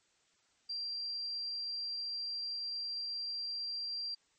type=tone; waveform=sine; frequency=4731 Hz; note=D8; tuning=12 cents sharp; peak=-36 dBFS; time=0.69-4.15 s; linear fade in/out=10 ms; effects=white hiss -72 dBFS RMS until 4.38 s + MP3 32 kbps